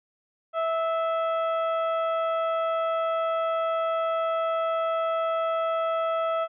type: harmonic tone with a mistuned harmonic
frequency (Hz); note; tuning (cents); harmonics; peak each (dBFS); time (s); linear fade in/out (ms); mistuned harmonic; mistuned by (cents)
654; E5; -14; 1 / 2 / 3 / 4 / 5; -25 / -28 / -44 / -45 / -46; 0.53-6.48; 50; 3; +38
effects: none